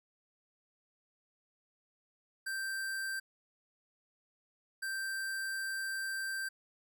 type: tone bursts at uneven times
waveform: square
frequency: 1568 Hz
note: G6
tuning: in tune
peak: -36 dBFS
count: 2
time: 2.46-3.2 / 4.82-6.49 s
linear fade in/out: 10 ms
effects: 13-bit